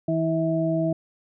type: harmonic tone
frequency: 162.2 Hz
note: E3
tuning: 28 cents flat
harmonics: 1 / 2 / 4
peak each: -25 / -25 / -25 dBFS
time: 0.08-0.93 s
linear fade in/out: 5 ms
effects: none